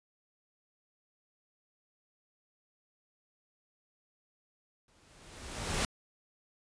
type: noise with exponential growth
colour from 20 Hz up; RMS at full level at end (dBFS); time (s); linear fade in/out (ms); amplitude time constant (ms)
pink; -29; 4.88-5.85; 2; 210
effects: resampled to 22050 Hz